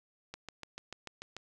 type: click train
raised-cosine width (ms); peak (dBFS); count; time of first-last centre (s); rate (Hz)
0.2; -25; 8; 0.34-1.366; 6.82
effects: none